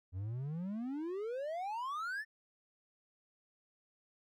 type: exponential sweep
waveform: triangle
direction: up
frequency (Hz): 87.8 to 1823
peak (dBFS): -35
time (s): 0.12-2.25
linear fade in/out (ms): 50
effects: none